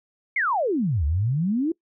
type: exponential two-way sweep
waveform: sine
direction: down then up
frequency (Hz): 2254 to 69.2 to 345.6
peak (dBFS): -20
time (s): 0.36-1.72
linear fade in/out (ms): 5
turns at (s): 1.05
effects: noise-tail reverb RT60 0.1 s tail -22 dB re dry